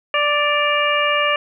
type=harmonic tone with a mistuned harmonic; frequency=587.3 Hz; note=D5; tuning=in tune; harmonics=1 / 2 / 3 / 4 / 5; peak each=-21 / -20 / -23 / -22 / -22 dBFS; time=0.14-1.36 s; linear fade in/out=2 ms; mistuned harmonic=5; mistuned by=-64 cents; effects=none